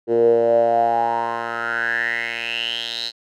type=tone with band-pass filter sweep; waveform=10% pulse; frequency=116.54 Hz; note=A#2; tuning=in tune; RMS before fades=-20 dBFS; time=0.07-3.12 s; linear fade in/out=50 ms; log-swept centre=400 to 4200 Hz; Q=8; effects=none